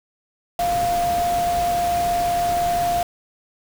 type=tone in noise; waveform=sine; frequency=698.5 Hz; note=F5; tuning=in tune; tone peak=-18 dBFS; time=0.59-3.03 s; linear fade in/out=2 ms; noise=pink; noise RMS=-30 dBFS; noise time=0.59-3.03 s; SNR=+9 dB; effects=none